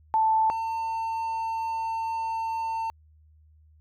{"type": "tone pair in turn", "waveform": ["sine", "triangle"], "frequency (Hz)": [882, 901.1], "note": ["A5", "A5"], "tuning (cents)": [4, 41], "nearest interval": "unison", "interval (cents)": 37, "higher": "second", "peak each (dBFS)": [-19, -25], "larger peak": "first", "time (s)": [[0.14, 0.5], [0.5, 2.9]], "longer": "second", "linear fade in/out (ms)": 0, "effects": ["added 77 Hz sine -54 dBFS peak until 3.8 s"]}